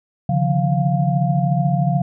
sine tone cluster, 139.9 / 153.7 / 176.4 / 700 Hz, C#3 / D#3 / F3 / F5, +16 / -21 / +18 / +4 cents, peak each -18 / -23 / -20 / -23 dBFS, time 0.29-2.02 s, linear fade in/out 5 ms, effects none

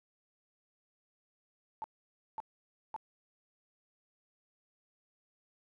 sine tone bursts, 880 Hz, A5, in tune, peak -36 dBFS, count 3, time 1.82-2.963 s, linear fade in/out 0 ms, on 21 ms, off 540 ms, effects none

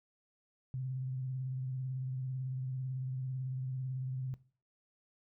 sine tone with vibrato, 130 Hz, C3, 11 cents flat, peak -35 dBFS, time 0.74-4.34 s, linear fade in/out 0 ms, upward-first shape sine, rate 18 Hz, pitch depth 40 cents each way, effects noise-tail reverb RT60 0.4 s tail -18 dB re dry

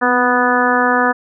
harmonic tone with a mistuned harmonic, 246.9 Hz, B3, in tune, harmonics 1 / 2 / 3 / 4 / 5 / 6 / 7, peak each -19 / -19 / -19 / -19 / -19 / -19 / -19 dBFS, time 0.01-1.13 s, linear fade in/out 20 ms, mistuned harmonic 1, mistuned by +29 cents, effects none

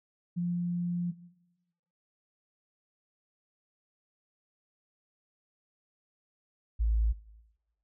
sine tone pair in turn, 174.7 / 55.03 Hz, F3 / A1, +1 / +1 cents, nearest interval octave + minor sixth, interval 2000 cents, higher first, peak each -28 / -24 dBFS, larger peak second, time 0.36-1.12 / 6.79-7.13 s, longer first, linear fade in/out 20 ms, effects noise-tail reverb RT60 1.0 s tail -18 dB re dry

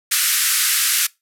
white band-pass noise, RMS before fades -18 dBFS, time 0.11-1.07 s, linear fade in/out 10 ms, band 1300 to 14000 Hz, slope 48 dB/octave, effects noise-tail reverb RT60 0.2 s tail -22 dB re dry

